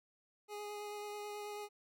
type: tone with vibrato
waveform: 25% pulse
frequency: 415.3 Hz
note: G#4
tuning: in tune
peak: -39 dBFS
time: 0.48-1.69 s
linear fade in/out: 50 ms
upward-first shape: sine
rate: 9.2 Hz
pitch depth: 12 cents each way
effects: none